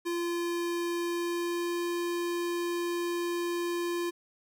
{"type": "tone with pitch glide", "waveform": "square", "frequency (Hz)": [344.4, 346.4], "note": ["F4", "F4"], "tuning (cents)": [-24, -14], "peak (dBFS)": -30, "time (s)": [0.05, 4.11], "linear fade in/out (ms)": 20, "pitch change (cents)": 10, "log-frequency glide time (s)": [1, 1.84], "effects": ["11-bit"]}